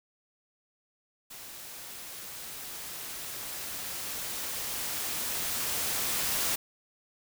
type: noise with level ramp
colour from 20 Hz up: white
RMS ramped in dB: -45 to -29 dBFS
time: 1.3-6.56 s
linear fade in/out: 10 ms
effects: none